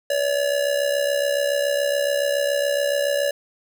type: tone with amplitude modulation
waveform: square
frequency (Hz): 571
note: D5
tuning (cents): -49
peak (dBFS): -17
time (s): 0.1-3.31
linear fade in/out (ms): 5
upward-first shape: sine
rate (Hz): 67.1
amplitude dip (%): 65
effects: none